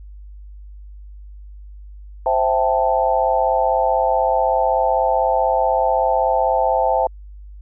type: chord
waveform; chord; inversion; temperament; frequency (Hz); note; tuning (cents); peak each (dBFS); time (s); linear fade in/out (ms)
sine; A minor seventh; first; equal; 523.3 / 659.3 / 784 / 880; C5 / E5 / G5 / A5; 0 / 0 / 0 / 0; -20; 2.26-7.07; 2
effects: added 50 Hz sine -35 dBFS peak until 7.61 s